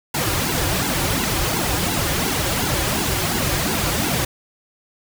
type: noise with flanger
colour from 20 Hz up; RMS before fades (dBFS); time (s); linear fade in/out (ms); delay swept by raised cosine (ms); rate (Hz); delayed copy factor
pink; -21; 0.14-4.25; 5; 1.6 to 4.7; 2.8; -0.95
effects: none